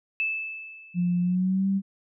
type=tone with exponential decay; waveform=sine; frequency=2625 Hz; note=E7; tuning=8 cents flat; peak=-22 dBFS; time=0.2-1.35 s; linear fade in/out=0 ms; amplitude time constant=250 ms
type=tone with pitch glide; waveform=sine; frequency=176.7 to 194.93 Hz; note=F3 to G3; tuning=+21 to -9 cents; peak=-21 dBFS; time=0.94-1.82 s; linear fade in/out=50 ms; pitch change=+170 cents; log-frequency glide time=1.21-1.68 s
effects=none